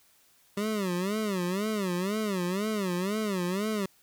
25% pulse tone with vibrato, 196 Hz, G3, in tune, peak -24 dBFS, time 0.57-3.86 s, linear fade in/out 5 ms, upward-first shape sine, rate 2 Hz, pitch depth 190 cents each way, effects white hiss -63 dBFS RMS until 4.02 s

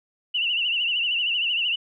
sine tone with vibrato, 2834 Hz, F7, 25 cents sharp, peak -21 dBFS, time 0.34-1.76 s, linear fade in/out 10 ms, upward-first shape triangle, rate 13 Hz, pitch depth 120 cents each way, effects none

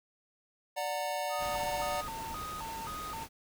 square chord, D augmented, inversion none, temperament just, 587.3 / 734.2 / 917.7 Hz, D5 / F#5 / A#5, 0 / -14 / -27 cents, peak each -37 / -37 / -39 dBFS, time 0.76-2.02 s, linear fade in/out 20 ms
triangle tone with vibrato, 1060 Hz, C6, 22 cents sharp, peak -37 dBFS, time 1.29-3.27 s, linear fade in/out 50 ms, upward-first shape square, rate 1.9 Hz, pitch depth 280 cents each way
pink noise, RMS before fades -44 dBFS, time 1.38-3.29 s, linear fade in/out 50 ms
effects none

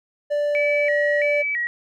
triangle tone, 586 Hz, D5, 4 cents flat, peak -17 dBFS, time 0.3-1.43 s, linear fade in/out 20 ms
sine tone with vibrato, 2093 Hz, C7, in tune, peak -21 dBFS, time 0.55-1.67 s, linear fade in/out 0 ms, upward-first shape square, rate 1.5 Hz, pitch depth 160 cents each way
effects none

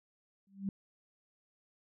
sine tone with exponential growth, 196 Hz, G3, in tune, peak -29 dBFS, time 0.47-0.69 s, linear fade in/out 2 ms, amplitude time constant 46 ms, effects none

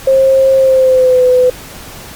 sine tone with pitch glide, 533 to 503.1 Hz, C5 to B4, +32 to +32 cents, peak -5 dBFS, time 0.07-1.5 s, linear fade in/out 5 ms, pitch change -100 cents, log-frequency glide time 0.56-1.23 s, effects pink hiss -31 dBFS RMS until 2.15 s + Opus 48 kbps

